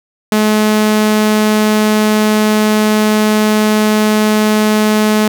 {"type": "tone", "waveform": "sawtooth", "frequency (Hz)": 213.8, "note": "A3", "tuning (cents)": -49, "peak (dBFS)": -5, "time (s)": [0.32, 5.28], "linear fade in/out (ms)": 2, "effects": []}